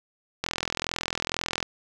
click train, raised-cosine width 0.2 ms, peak -9 dBFS, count 51, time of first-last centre 0.44-1.628 s, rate 42.1 Hz, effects none

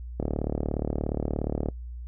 click train, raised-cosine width 2 ms, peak -14 dBFS, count 56, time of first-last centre 0.2-1.686 s, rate 37 Hz, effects noise-tail reverb RT60 0.1 s tail -22 dB re dry + added 60 Hz sine -35 dBFS peak until 2.07 s

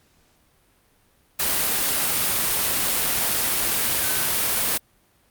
sine tone in noise, 1522 Hz, F#6, 48 cents sharp, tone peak -33 dBFS, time 4.03-4.26 s, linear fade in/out 10 ms, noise white, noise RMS -22 dBFS, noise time 1.39-4.78 s, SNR -14 dB, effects pink hiss -61 dBFS RMS until 5.3 s + Opus 48 kbps

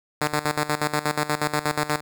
5% pulse tone with tremolo, 150 Hz, D3, 37 cents sharp, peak -9 dBFS, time 0.21-2.01 s, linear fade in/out 5 ms, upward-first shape square, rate 8.3 Hz, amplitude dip 80%, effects none

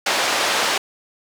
pink band-pass noise, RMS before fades -20 dBFS, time 0.06-0.78 s, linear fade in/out 5 ms, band 590 to 6200 Hz, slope 12 dB/octave, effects none

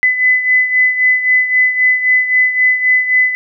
sine beating tone pair, 2009 / 2012.8 Hz, B6 / B6, +29 / +32 cents, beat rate 3.8 Hz, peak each -10 / -16 dBFS, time 0.03-3.35 s, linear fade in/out 0 ms, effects none

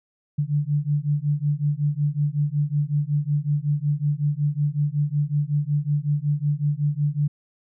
sine beating tone pair, 144 / 149.4 Hz, D3 / D3, -34 / +30 cents, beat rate 5.4 Hz, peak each -23 dBFS, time 0.38-7.28 s, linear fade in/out 10 ms, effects none

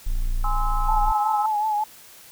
triangle tone, 29.14 Hz, A#0, in tune, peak -18 dBFS, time 0.06-1.12 s, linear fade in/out 10 ms
sine chord, Ab augmented, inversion none, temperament just, 830.6 / 1038.3 / 1297.8 Hz, Ab5 / C6 / E6, 0 / -14 / -27 cents, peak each -28 / -31 / -28 dBFS, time 0.44-1.46 s, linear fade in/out 2 ms
sine tone with vibrato, 852 Hz, G#5, 44 cents sharp, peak -20 dBFS, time 0.88-1.84 s, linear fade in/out 5 ms, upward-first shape triangle, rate 5.4 Hz, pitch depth 63 cents each way
effects white hiss -47 dBFS RMS until 2.31 s

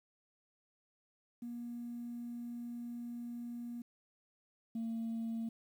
sine tone pair in turn, 238.3 / 227.4 Hz, A#3 / A#3, +38 / -43 cents, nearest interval minor second, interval 81 cents, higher first, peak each -40 / -34 dBFS, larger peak second, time 1.42-3.82 / 4.75-5.49 s, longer first, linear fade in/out 5 ms, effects tanh soft clip ceiling -34 dBFS + 11-bit

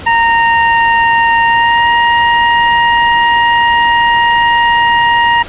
25% pulse tone with pitch glide, 926 to 941.1 Hz, A#5 to A#5, -12 to +16 cents, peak -3 dBFS, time 0.06-5.43 s, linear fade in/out 10 ms, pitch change +28 cents, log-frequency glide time 1.44-1.88 s, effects pink hiss -28 dBFS RMS until 5.48 s + resampled to 8000 Hz

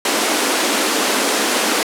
pink high-pass noise, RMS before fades -17 dBFS, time 0.05-1.83 s, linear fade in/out 2 ms, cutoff 230 Hz, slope 48 dB/octave, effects low-pass 11000 Hz 12 dB/octave

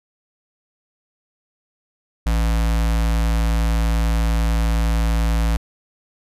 square tone with notch filter, 55.6 Hz, A1, 19 cents sharp, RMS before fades -18 dBFS, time 2.26-5.57 s, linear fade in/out 5 ms, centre 380 Hz, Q 2, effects resampled to 32000 Hz

